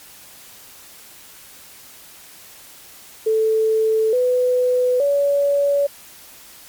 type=tone with pitch steps; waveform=sine; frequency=440 / 499.6 / 567.3 Hz; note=A4 / B4 / C#5; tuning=0 / +20 / +40 cents; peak=-14 dBFS; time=3.26-5.87 s; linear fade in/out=10 ms; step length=870 ms; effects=white hiss -43 dBFS RMS until 6.68 s + MP3 96 kbps

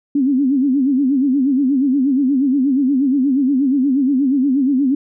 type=tone with vibrato; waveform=sine; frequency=270 Hz; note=C#4; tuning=45 cents flat; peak=-12 dBFS; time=0.15-4.95 s; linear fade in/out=5 ms; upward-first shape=sine; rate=8.4 Hz; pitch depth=130 cents each way; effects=none

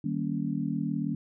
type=chord; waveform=sine; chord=Eb dominant seventh; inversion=none; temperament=just; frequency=155.56 / 194.45 / 233.3 / 280 Hz; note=Eb3 / G3 / Bb3 / Db4; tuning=0 / -14 / +2 / +18 cents; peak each=-33 dBFS; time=0.04-1.15 s; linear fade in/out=5 ms; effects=none

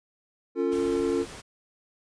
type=chord; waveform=triangle; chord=Db augmented; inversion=none; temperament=equal with one note detuned; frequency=277.2 / 349.2 / 449.2 Hz; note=Db4 / F4 / A4; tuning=0 / 0 / +36 cents; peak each=-27 / -25 / -25 dBFS; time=0.55-1.26 s; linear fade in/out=50 ms
type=noise; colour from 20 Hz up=pink; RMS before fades=-42 dBFS; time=0.71-1.42 s; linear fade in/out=20 ms
effects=resampled to 22050 Hz

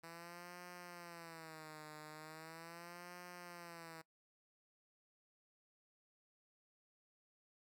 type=tone with vibrato; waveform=5% pulse; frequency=164.81 Hz; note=E3; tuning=in tune; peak=-40 dBFS; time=0.03-4.02 s; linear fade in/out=10 ms; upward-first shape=sine; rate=0.39 Hz; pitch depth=130 cents each way; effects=noise-tail reverb RT60 0.1 s tail -22 dB re dry

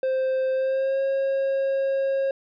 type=tone with pitch glide; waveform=triangle; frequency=523.3 to 542.1 Hz; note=C5 to C#5; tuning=0 to -39 cents; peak=-19 dBFS; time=0.03-2.31 s; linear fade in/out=2 ms; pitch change=+61 cents; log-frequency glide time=0.53-1.01 s; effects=resampled to 11025 Hz

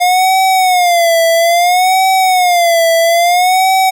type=tone with vibrato; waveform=square; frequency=710 Hz; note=F5; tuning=28 cents sharp; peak=-8 dBFS; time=0-3.91 s; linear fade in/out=20 ms; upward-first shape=sine; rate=0.6 Hz; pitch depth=120 cents each way; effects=none

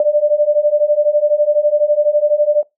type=beating tone pair; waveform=sine; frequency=587.3 / 599.3 Hz; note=D5 / D5; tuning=0 / +35 cents; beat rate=12 Hz; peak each=-14 / -13 dBFS; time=0-2.63 s; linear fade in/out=2 ms; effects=noise-tail reverb RT60 0.2 s tail -22 dB re dry

